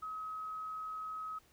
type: tone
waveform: sine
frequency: 1274 Hz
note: D#6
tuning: 41 cents sharp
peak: -39 dBFS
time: 0.02-1.39 s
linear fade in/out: 10 ms
effects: pink hiss -67 dBFS RMS until 1.52 s